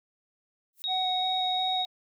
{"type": "noise with exponential growth", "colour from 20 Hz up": "violet", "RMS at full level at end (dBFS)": -42, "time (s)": [0.73, 0.82], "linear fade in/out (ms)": 1, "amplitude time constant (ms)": 18}
{"type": "tone", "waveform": "sine", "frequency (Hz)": 3772, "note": "A#7", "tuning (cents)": 20, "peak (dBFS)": -28, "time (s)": [0.84, 1.85], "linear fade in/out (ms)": 0}
{"type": "tone with vibrato", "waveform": "triangle", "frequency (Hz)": 742, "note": "F#5", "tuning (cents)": 5, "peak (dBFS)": -26, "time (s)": [0.87, 1.86], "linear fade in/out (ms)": 50, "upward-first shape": "square", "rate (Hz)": 2.8, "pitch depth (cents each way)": 10}
{"effects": []}